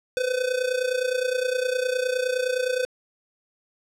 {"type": "tone with amplitude modulation", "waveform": "square", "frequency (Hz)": 506, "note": "B4", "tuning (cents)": 42, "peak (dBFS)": -20, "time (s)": [0.17, 2.85], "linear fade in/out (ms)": 0, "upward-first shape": "sine", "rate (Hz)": 29.7, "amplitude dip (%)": 75, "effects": ["low-pass 9000 Hz 12 dB/octave"]}